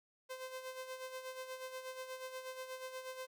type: tone with tremolo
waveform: sawtooth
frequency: 517 Hz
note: C5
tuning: 21 cents flat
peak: -38 dBFS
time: 0.29-3.27 s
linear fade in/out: 20 ms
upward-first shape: sine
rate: 8.3 Hz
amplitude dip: 60%
effects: none